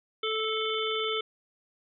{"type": "harmonic tone", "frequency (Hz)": 438.3, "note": "A4", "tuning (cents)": -7, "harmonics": [1, 3, 5, 7, 8], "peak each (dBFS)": [-31, -34, -37, -34, -35], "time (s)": [0.23, 1.21], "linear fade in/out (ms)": 5, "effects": []}